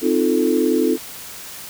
sine chord, F dominant seventh, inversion second, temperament equal with one note detuned, 259.1 / 311.1 / 349.2 / 440 Hz, C4 / Eb4 / F4 / A4, -17 / 0 / 0 / 0 cents, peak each -20 dBFS, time 0.01-0.98 s, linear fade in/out 50 ms, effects white hiss -35 dBFS RMS until 1.69 s

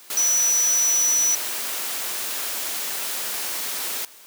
sine tone in noise, 5920 Hz, F#8, in tune, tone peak -17 dBFS, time 0.17-1.35 s, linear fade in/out 2 ms, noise white, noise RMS -28 dBFS, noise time 0.1-4.05 s, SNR +8 dB, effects white hiss -47 dBFS RMS until 4.26 s + high-pass 300 Hz 12 dB/octave

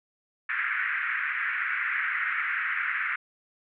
pink band-pass noise, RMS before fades -29 dBFS, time 0.49-3.16 s, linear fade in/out 5 ms, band 1400 to 2200 Hz, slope 48 dB/octave, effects none

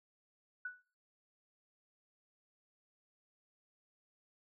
sine tone with exponential decay, 1480 Hz, F#6, in tune, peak -36 dBFS, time 0.65-0.82 s, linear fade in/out 5 ms, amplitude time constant 36 ms, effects noise-tail reverb RT60 0.5 s tail -24 dB re dry

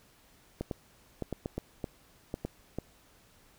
clicks, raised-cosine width 2 ms, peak -20 dBFS, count 10, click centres 0.61 / 0.712 / 1.223 / 1.327 / 1.459 / 1.58 / 1.842 / 2.341 / 2.45 / 2.786 s, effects pink hiss -62 dBFS RMS until 3.58 s

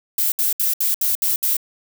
violet noise bursts, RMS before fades -19 dBFS, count 7, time 0.18-1.568 s, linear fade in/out 2 ms, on 140 ms, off 68 ms, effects none

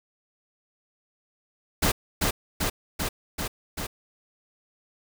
pink noise with echo, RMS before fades -22 dBFS, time 1.82-1.92 s, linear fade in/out 10 ms, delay 390 ms, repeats 5, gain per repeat -2 dB, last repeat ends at 3.87 s, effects none

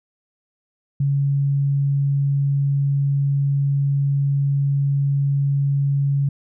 sine tone, 140 Hz, C#3, 18 cents sharp, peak -16 dBFS, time 1-6.29 s, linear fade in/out 5 ms, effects none

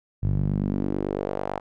sawtooth tone with band-pass filter sweep, 49 Hz, G1, in tune, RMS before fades -26 dBFS, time 0.22-1.6 s, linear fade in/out 20 ms, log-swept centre 110 to 810 Hz, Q 2.1, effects none

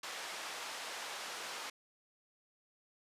pink band-pass noise, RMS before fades -44 dBFS, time 0.03-1.7 s, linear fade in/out 5 ms, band 730 to 7200 Hz, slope 12 dB/octave, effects resampled to 32000 Hz

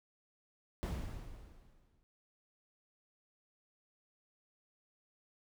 brown noise with exponential decay, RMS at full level -34 dBFS, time 0.83-2.03 s, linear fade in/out 0 ms, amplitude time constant 260 ms, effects none

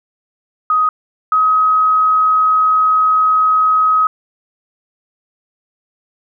sine tone pair in turn, 1254 / 1267.8 Hz, D#6 / D#6, +13 / +32 cents, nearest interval unison, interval 19 cents, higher second, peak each -10 / -9 dBFS, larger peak second, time 0.7-0.89 / 1.32-4.07 s, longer second, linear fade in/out 2 ms, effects none

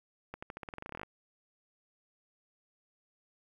accelerating click train, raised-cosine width 0.5 ms, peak -26 dBFS, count 17, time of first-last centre 0.34-1.032 s, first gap 85 ms, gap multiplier 0.9, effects 10-bit

